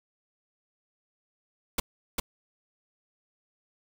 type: noise with echo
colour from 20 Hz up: pink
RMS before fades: -26 dBFS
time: 1.78-1.8 s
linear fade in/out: 5 ms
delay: 400 ms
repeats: 1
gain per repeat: -2 dB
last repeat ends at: 2.2 s
effects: none